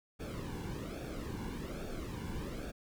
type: noise with flanger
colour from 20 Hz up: brown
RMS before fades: -41 dBFS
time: 0.19-2.72 s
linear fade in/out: 20 ms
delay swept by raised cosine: 0.99 to 1.61 ms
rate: 1.2 Hz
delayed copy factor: -0.7
effects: none